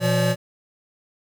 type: tone cluster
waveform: square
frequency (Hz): 121.1 / 173.8 / 571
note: B2 / F3 / D5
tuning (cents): -34 / -8 / -49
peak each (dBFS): -23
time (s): 0-0.36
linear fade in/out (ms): 50
effects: none